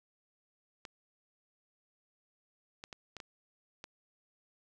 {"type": "clicks", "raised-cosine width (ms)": 0.2, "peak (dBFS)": -27, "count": 6, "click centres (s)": [0.852, 2.839, 2.928, 3.167, 3.202, 3.841], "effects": []}